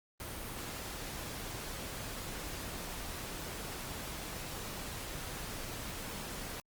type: noise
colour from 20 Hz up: pink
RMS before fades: -42 dBFS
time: 0.2-6.6 s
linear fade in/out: 0 ms
effects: Opus 32 kbps